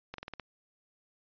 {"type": "slowing click train", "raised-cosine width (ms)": 0.3, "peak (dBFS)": -24, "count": 6, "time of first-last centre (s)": [0.14, 0.397], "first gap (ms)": 43, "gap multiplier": 1.09, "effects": ["resampled to 11025 Hz"]}